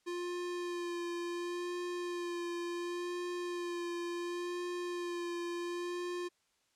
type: tone with vibrato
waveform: square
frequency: 349.7 Hz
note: F4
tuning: 2 cents sharp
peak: -37 dBFS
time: 0.06-6.29 s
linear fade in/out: 20 ms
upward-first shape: sine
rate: 0.7 Hz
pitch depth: 20 cents each way
effects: white hiss -75 dBFS RMS until 6.75 s + low-pass 8000 Hz 12 dB/octave